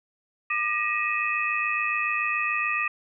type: tone cluster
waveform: sine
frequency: 1200 / 1895 / 2485 / 2592 Hz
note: D6 / A#6 / D#7 / E7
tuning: +37 / +28 / -3 / -30 cents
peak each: -29 dBFS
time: 0.5-2.88 s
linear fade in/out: 5 ms
effects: none